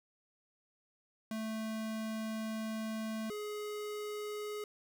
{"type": "tone pair in turn", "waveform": "square", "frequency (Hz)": [220, 419.6], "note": ["A3", "G#4"], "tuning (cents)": [0, 18], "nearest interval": "major seventh", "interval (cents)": 1118, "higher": "second", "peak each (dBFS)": [-37, -39], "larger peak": "first", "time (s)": [[1.31, 3.3], [3.3, 4.64]], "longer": "first", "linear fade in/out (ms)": 2, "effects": []}